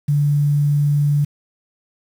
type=tone with quantisation; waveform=sine; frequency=145.4 Hz; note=D3; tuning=17 cents flat; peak=-13 dBFS; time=0.08-1.25 s; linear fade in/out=10 ms; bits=7; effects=none